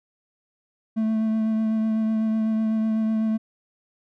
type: tone with vibrato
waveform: triangle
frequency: 220 Hz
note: A3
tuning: in tune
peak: -18 dBFS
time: 0.96-3.38 s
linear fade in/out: 20 ms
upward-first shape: triangle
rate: 8 Hz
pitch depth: 18 cents each way
effects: none